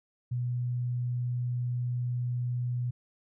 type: tone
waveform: sine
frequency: 122.8 Hz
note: B2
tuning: 9 cents flat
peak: -28 dBFS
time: 0.31-2.91 s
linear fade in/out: 10 ms
effects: none